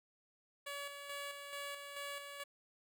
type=tone with tremolo; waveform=10% pulse; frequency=568 Hz; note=C#5; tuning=42 cents sharp; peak=-34 dBFS; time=0.66-2.44 s; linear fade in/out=10 ms; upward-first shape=square; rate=2.3 Hz; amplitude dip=45%; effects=none